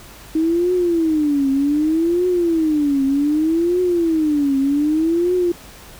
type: tone with vibrato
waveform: sine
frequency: 313.4 Hz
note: D#4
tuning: 13 cents sharp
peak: -14 dBFS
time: 0.35-5.52 s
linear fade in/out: 5 ms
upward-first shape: triangle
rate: 0.65 Hz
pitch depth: 270 cents each way
effects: added 50 Hz sine -45 dBFS peak until 5.99 s + pink hiss -41 dBFS RMS until 5.99 s